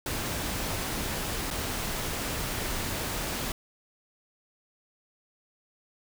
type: noise with dropouts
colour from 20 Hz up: pink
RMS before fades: -32 dBFS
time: 0.06-3.52 s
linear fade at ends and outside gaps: 2 ms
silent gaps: 1.504-1.51 s
effects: none